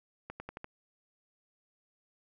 accelerating click train, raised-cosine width 0.5 ms, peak -26 dBFS, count 5, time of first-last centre 0.3-0.644 s, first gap 100 ms, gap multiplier 0.9, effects none

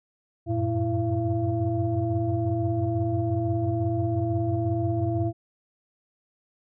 sine tone cluster, 92.6 / 98.5 / 114.9 / 333.5 / 680 Hz, F#2 / G2 / A#2 / E4 / F5, +2 / +9 / -25 / +20 / -46 cents, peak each -31 / -33 / -26 / -27 / -31 dBFS, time 0.46-5.33 s, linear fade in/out 50 ms, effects tanh soft clip ceiling -13 dBFS

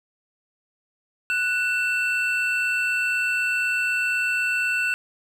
triangle tone pair together, 1480 / 2678 Hz, F#6 / E7, 0 / +27 cents, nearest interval minor seventh, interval 1027 cents, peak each -22 dBFS, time 1.3-4.94 s, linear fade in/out 0 ms, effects none

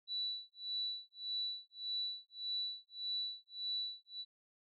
sine tone with tremolo, 3951 Hz, B7, in tune, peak -35 dBFS, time 0.07-4.25 s, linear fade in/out 50 ms, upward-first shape sine, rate 1.7 Hz, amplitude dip 100%, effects none

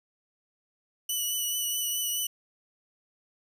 10% pulse tone with vibrato, 2960 Hz, F#7, in tune, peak -20 dBFS, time 1.09-2.27 s, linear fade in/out 5 ms, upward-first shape triangle, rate 4.7 Hz, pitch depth 24 cents each way, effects none

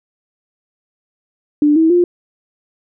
sine tone with pitch steps, 295.9 / 322.7 / 351.9 Hz, D4 / E4 / F4, +13 / -37 / +13 cents, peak -8 dBFS, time 1.62-2.04 s, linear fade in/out 2 ms, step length 140 ms, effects none

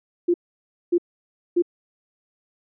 sine tone bursts, 348.5 Hz, F4, 4 cents flat, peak -15 dBFS, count 3, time 0.28-1.623 s, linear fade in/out 10 ms, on 61 ms, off 580 ms, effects none

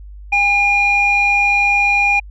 sine tone pair together, 808.6 / 2423 Hz, G#5 / D#7, -46 / -47 cents, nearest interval octave + perfect fifth, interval 1899 cents, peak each -16 / -11 dBFS, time 0.32-2.2 s, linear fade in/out 10 ms, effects tanh soft clip ceiling -6 dBFS + added 50 Hz sine -32 dBFS peak until 2.3 s

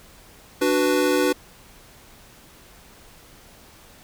square chord, B minor, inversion first, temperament equal, 293.7 / 370 / 493.9 Hz, D4 / F#4 / B4, 0 / 0 / 0 cents, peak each -23 dBFS, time 0.61-1.33 s, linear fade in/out 10 ms, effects pink hiss -49 dBFS RMS until 4.03 s

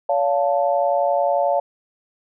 sine chord, Db augmented, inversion none, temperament equal with one note detuned, 567.3 / 698.5 / 880 Hz, Db5 / F5 / A5, +40 / 0 / 0 cents, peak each -19 / -20 / -24 dBFS, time 0.09-1.6 s, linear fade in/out 5 ms, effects none

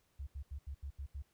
sine tone bursts, 69.6 Hz, C#2, 8 cents sharp, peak -40 dBFS, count 7, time 0.19-1.224 s, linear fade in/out 10 ms, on 80 ms, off 79 ms, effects pink hiss -75 dBFS RMS until 1.33 s

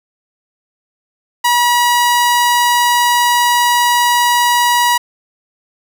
sawtooth tone, 965 Hz, B5, 40 cents flat, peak -6 dBFS, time 1.44-4.98 s, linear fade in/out 10 ms, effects none

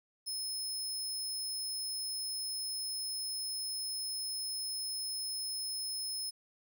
25% pulse tone, 5190 Hz, E8, 28 cents flat, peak -31 dBFS, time 0.26-6.31 s, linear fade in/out 20 ms, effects 12-bit

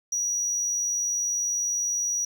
triangle tone, 5800 Hz, F#8, 35 cents flat, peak -23 dBFS, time 0.12-2.25 s, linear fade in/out 5 ms, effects none

